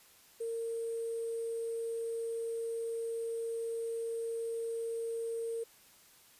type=tone with sample-and-hold; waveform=sine; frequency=458.8 Hz; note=A#4; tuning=28 cents flat; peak=-34 dBFS; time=0.4-5.64 s; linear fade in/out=10 ms; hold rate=8820 Hz; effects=white hiss -61 dBFS RMS until 6.39 s + resampled to 32000 Hz